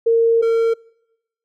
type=tone pair in turn; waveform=sine / triangle; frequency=459 / 456.8 Hz; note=A#4 / A#4; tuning=-27 / -35 cents; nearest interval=unison; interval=8 cents; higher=first; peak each=-11 dBFS; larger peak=neither; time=0.06-0.42 / 0.42-0.74 s; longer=first; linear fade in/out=10 ms; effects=noise-tail reverb RT60 0.9 s tail -26 dB re dry